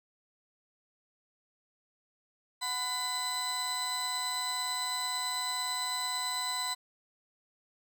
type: tone cluster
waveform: 30% pulse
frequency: 738 / 1005 / 4011 Hz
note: F#5 / B5 / B7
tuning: -5 / +30 / +26 cents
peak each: -40 / -33 / -31 dBFS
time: 2.61-6.75 s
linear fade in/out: 20 ms
effects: none